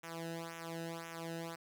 sawtooth tone with flanger, 166 Hz, E3, 12 cents sharp, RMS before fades -44 dBFS, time 0.03-1.56 s, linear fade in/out 10 ms, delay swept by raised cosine 0.22 to 0.91 ms, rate 1.9 Hz, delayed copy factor -1, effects none

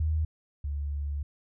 sine tone pair in turn, 78.3 / 71.93 Hz, D#2 / D2, +11 / -35 cents, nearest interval minor second, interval 146 cents, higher first, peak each -24 / -29 dBFS, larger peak first, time 0-0.25 / 0.64-1.23 s, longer second, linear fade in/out 5 ms, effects none

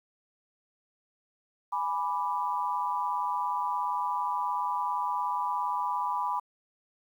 sine chord, G# diminished, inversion none, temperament equal, 830.6 / 987.8 / 1174.7 Hz, G#5 / B5 / D6, 0 / 0 / 0 cents, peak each -34 / -29 / -35 dBFS, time 1.72-6.4 s, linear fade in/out 10 ms, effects 10-bit

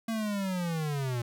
square linear sweep, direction down, 228.9 to 116.54 Hz, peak -30 dBFS, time 0.08-1.22 s, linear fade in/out 5 ms, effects none

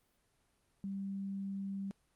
sine tone, 196 Hz, G3, in tune, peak -37 dBFS, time 0.84-1.91 s, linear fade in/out 0 ms, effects pink hiss -75 dBFS RMS until 2.15 s + Opus 32 kbps

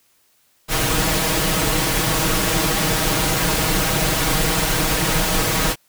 pink noise with comb filter, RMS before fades -19 dBFS, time 0.68-5.76 s, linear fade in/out 50 ms, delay 6.3 ms, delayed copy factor +0.85, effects white hiss -60 dBFS RMS until 5.88 s

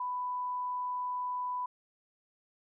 sine tone, 994 Hz, B5, 11 cents sharp, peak -32 dBFS, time 0-1.66 s, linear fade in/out 5 ms, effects none

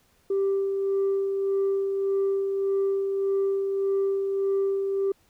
sine tone with tremolo, 392 Hz, G4, in tune, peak -19 dBFS, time 0.3-5.12 s, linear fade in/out 5 ms, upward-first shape sine, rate 1.7 Hz, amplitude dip 40%, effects tanh soft clip ceiling -19 dBFS + pink hiss -64 dBFS RMS until 5.29 s

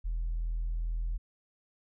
sine tone, 41.2 Hz, E1, in tune, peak -28 dBFS, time 0.04-1.18 s, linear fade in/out 20 ms, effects tanh soft clip ceiling -27 dBFS

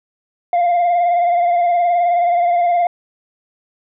sine tone with vibrato, 698.5 Hz, F5, in tune, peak -9 dBFS, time 0.53-2.87 s, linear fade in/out 2 ms, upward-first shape sine, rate 19 Hz, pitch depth 37 cents each way, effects tanh soft clip ceiling -11 dBFS

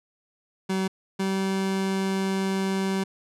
30% pulse tone pair in turn, 190 / 192.43 Hz, F#3 / G3, +46 / -32 cents, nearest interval unison, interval 22 cents, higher second, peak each -21 dBFS, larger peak neither, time 0.69-0.88 / 1.19-3.04 s, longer second, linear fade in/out 10 ms, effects low-pass 10000 Hz 12 dB/octave

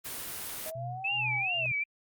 white noise, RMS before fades -38 dBFS, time 0.04-0.71 s, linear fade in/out 20 ms
sine linear two-way sweep, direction up then down, 622.3 to 873 to 622.3 Hz, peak -37 dBFS, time 0.66-1.66 s, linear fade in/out 0 ms, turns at 1.29 s
sine tone with tremolo, 125 Hz, B2, 21 cents sharp, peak -35 dBFS, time 0.75-1.72 s, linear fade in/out 5 ms, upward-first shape sine, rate 2.3 Hz, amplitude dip 100%
sine tone with vibrato, 2526 Hz, D#7, 26 cents sharp, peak -28 dBFS, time 1.04-1.84 s, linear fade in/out 10 ms, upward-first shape sine, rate 2.4 Hz, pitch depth 180 cents each way
effects Opus 32 kbps

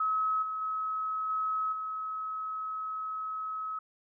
sine tone with level steps, 1283 Hz, E6, 47 cents flat, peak -26 / -32 / -30 / -28 / -33 dBFS, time 0-3.79 s, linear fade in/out 5 ms, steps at 0.42 / 0.61 / 1.29 / 1.72 s, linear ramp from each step 10 ms, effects none

